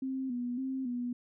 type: tone with vibrato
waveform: sine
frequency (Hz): 253.9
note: B3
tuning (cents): +48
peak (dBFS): -32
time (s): 0.02-1.13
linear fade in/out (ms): 5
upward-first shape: square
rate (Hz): 1.8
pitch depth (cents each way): 68
effects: none